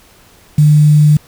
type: tone with quantisation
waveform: sine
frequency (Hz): 150.1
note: D3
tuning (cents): +38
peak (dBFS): -4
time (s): 0.58-1.17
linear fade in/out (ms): 5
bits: 5
effects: pink hiss -45 dBFS RMS until 1.27 s